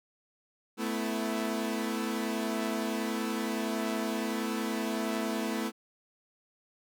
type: chord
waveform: sawtooth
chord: A suspended second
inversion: none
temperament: equal with one note detuned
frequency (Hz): 220 / 250.7 / 329.6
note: A3 / B3 / E4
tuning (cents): 0 / +26 / 0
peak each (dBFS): -29 / -32 / -32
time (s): 0.77-5.72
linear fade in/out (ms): 50
effects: none